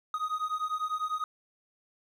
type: beating tone pair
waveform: triangle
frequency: 1244 / 1254 Hz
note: D#6 / D#6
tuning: -1 / +13 cents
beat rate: 10 Hz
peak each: -31 dBFS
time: 0.14-1.24 s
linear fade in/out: 2 ms
effects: 11-bit